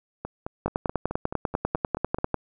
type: two click trains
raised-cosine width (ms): 1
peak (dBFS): -17 / -9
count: 10 / 18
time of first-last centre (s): 0.25-2.185 / 0.66-2.343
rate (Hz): 4.65 / 10.1
effects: none